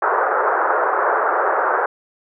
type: band-pass noise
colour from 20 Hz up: white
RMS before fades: -18 dBFS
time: 0.02-1.86 s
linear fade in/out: 5 ms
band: 390 to 1500 Hz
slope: 48 dB/octave
effects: none